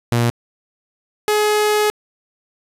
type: tone pair in turn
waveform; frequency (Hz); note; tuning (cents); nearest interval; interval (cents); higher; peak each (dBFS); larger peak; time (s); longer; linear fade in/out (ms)
sawtooth; 118.7 / 421.9; A#2 / G#4; +32 / +27; octave + minor seventh; 2195; second; -10; neither; 0.12-0.3 / 1.28-1.9; second; 0
effects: resampled to 32000 Hz + 7-bit